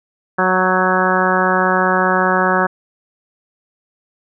harmonic tone with a mistuned harmonic, 185 Hz, F#3, in tune, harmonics 1 / 2 / 3 / 4 / 5 / 6 / 7 / 8 / 9, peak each -21 / -21 / -21 / -21 / -21 / -21 / -21 / -21 / -21 dBFS, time 0.38-2.67 s, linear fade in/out 10 ms, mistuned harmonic 8, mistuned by +21 cents, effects none

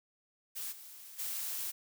blue noise with level steps, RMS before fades -40 / -51 / -38 dBFS, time 0.55-1.72 s, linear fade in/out 20 ms, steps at 0.71 / 1.18 s, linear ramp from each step 20 ms, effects none

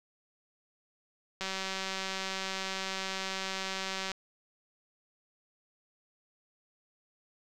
click train, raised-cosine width 0.2 ms, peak -18 dBFS, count 518, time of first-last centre 1.41-4.117 s, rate 191 Hz, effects none

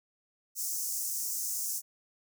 pink high-pass noise, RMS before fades -34 dBFS, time 0.55-1.82 s, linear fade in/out 50 ms, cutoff 5700 Hz, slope 48 dB/octave, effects none

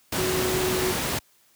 sine tone in noise, 370 Hz, F#4, in tune, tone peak -25 dBFS, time 0.18-0.92 s, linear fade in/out 5 ms, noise pink, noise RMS -26 dBFS, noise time 0.12-1.19 s, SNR -2 dB, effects white hiss -61 dBFS RMS until 1.55 s + high-pass 80 Hz 12 dB/octave

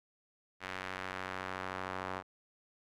sawtooth tone with band-pass filter sweep, 93.4 Hz, F#2, 17 cents sharp, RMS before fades -41 dBFS, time 0.6-2.23 s, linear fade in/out 50 ms, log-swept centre 1900 to 1100 Hz, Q 1.2, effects none

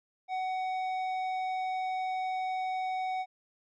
sine tone with tanh clipping, 748 Hz, F#5, 19 cents sharp, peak -32 dBFS, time 0.28-3.26 s, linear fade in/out 50 ms, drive 10 dB, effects none

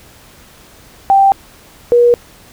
sine tone pair in turn, 784 / 479.9 Hz, G5 / B4, 0 / -50 cents, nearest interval minor sixth, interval 850 cents, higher first, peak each -5 dBFS, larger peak neither, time 1.1-1.32 / 1.92-2.14 s, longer neither, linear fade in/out 0 ms, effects pink hiss -42 dBFS RMS until 2.52 s

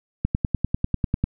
click train, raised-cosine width 5 ms, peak -8 dBFS, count 11, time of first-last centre 0.25-1.24 s, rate 10.1 Hz, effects none

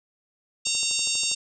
harmonic tone, 920 Hz, A#5, 23 cents flat, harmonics 3 / 4 / 5 / 6 / 7 / 8 / 9, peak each -31 / -31 / -31 / -31 / -31 / -31 / -31 dBFS, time 0.65-1.35 s, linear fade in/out 10 ms
click train, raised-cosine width 1 ms, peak -30 dBFS, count 9, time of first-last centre 0.67-1.315 s, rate 12.4 Hz
effects none

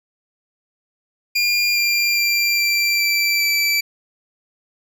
25% pulse tone with pitch steps, 2400 / 2385 / 2370 / 2355 / 2340 / 2325 Hz, D7 / D7 / D7 / D7 / D7 / D7, +37 / +26 / +15 / +4 / -7 / -18 cents, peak -12 dBFS, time 1.35-3.81 s, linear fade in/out 10 ms, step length 410 ms, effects none

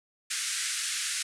white band-pass noise, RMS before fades -32 dBFS, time 0.3-1.23 s, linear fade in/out 10 ms, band 1400 to 9800 Hz, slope 48 dB/octave, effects none

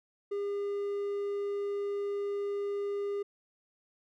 triangle tone, 404.3 Hz, G#4, 46 cents flat, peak -29 dBFS, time 0.31-3.23 s, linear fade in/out 10 ms, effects none

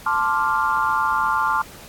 sine chord, D minor seventh, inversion second, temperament equal, 880 / 1046.5 / 1174.7 / 1396.9 Hz, A5 / C6 / D6 / F6, 0 / 0 / 0 / 0 cents, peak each -23 dBFS, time 0.06-1.62 s, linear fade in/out 5 ms, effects pink hiss -42 dBFS RMS until 1.88 s + AAC 64 kbps

